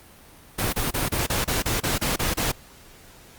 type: noise bursts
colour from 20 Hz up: pink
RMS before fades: -24 dBFS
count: 11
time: 0.58-2.52 s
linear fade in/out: 10 ms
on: 150 ms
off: 29 ms
effects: pink hiss -49 dBFS RMS until 3.38 s + Opus 32 kbps